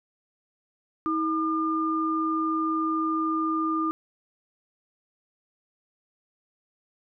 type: tone pair together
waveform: sine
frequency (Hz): 319.7 / 1206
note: D#4 / D6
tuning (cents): +47 / +46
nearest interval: octave + major seventh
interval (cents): 2299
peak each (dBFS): -26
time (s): 1.06-3.91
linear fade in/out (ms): 0
effects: none